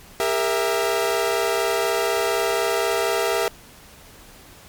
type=chord; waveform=sawtooth; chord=E diminished; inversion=first; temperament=equal with one note detuned; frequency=402.1 / 466.2 / 659.3 Hz; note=G4 / Bb4 / E5; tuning=+44 / 0 / 0 cents; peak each=-20 dBFS; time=0.2-3.48 s; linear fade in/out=0 ms; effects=pink hiss -46 dBFS RMS until 4.68 s + MP3 96 kbps